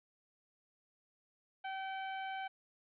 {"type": "tone", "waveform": "sawtooth", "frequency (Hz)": 769, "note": "G5", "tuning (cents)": -33, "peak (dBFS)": -35, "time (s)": [1.64, 2.48], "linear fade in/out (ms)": 10, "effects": ["resampled to 8000 Hz", "12-bit"]}